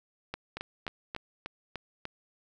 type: two click trains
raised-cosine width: 0.3 ms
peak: -21 / -19 dBFS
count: 6 / 4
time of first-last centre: 0.57-2.054 / 0.34-1.149 s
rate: 3.37 / 3.71 Hz
effects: none